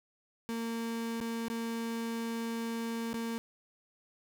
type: tone with dropouts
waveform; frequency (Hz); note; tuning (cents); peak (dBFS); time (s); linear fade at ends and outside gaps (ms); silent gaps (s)
35% pulse; 229.5; A#3; -27; -32; 0.49-3.38; 0; 1.202-1.211 / 1.483-1.5 / 3.131-3.141
effects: none